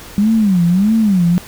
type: tone with vibrato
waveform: sine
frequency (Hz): 196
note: G3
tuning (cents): 0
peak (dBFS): -9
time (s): 0.18-1.38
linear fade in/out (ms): 0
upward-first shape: sine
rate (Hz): 1.6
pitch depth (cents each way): 240
effects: pink hiss -35 dBFS RMS until 1.47 s